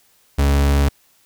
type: tone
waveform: 40% pulse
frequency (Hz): 70.4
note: C#2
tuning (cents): +27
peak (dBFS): -12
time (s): 0.38-0.89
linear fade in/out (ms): 10
effects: white hiss -57 dBFS RMS until 1.25 s